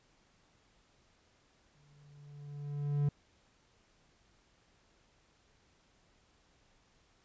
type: tone with exponential growth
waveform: triangle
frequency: 144.6 Hz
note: D3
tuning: 27 cents flat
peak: -24 dBFS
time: 1.75-3.09 s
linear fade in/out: 5 ms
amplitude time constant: 290 ms
effects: pink hiss -69 dBFS RMS until 7.24 s + resampled to 16000 Hz